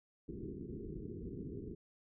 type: low-pass noise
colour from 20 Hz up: white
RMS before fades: -45 dBFS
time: 0.28-1.75 s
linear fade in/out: 10 ms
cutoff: 430 Hz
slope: 96 dB/octave
effects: none